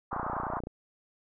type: band-pass noise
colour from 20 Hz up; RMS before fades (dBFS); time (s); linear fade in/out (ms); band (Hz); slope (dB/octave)
white; -35; 0.11-0.6; 10; 650 to 1300; 48
type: click train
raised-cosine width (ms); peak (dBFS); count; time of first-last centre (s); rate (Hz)
2; -24; 17; 0.13-0.671; 29.6
effects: none